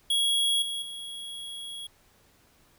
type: tone with level steps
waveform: square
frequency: 3322 Hz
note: G#7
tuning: in tune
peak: -23 / -31 / -37 dBFS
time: 0.1-1.87 s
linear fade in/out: 5 ms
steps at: 0.62 / 0.82 s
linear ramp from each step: 2 ms
effects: pink hiss -62 dBFS RMS until 2.78 s